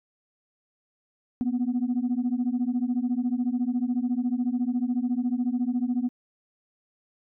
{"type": "beating tone pair", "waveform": "sine", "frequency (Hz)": [239.4, 253.4], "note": ["A#3", "B3"], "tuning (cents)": [46, 45], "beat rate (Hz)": 14, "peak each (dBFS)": -25, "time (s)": [1.41, 6.09], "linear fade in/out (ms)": 0, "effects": ["tanh soft clip ceiling -19 dBFS"]}